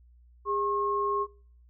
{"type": "tone pair together", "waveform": "sine", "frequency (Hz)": [406.2, 1080.4], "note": ["G#4", "C#6"], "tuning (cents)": [-38, -45], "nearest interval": "octave + perfect fourth", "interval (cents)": 1693, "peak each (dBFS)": [-30, -27], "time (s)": [0.45, 1.27], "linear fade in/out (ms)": 50, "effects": ["noise-tail reverb RT60 0.5 s tail -23 dB re dry", "added 60 Hz sine -54 dBFS peak until 1.69 s"]}